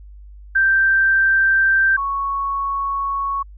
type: tone pair in turn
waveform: sine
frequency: 1568 / 1108.7 Hz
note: G6 / C#6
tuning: 0 / 0 cents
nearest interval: tritone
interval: 600 cents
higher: first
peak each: -12 / -19 dBFS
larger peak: first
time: 0.55-1.97 / 1.97-3.43 s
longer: second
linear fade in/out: 10 ms
effects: added 50 Hz sine -37 dBFS peak until 3.57 s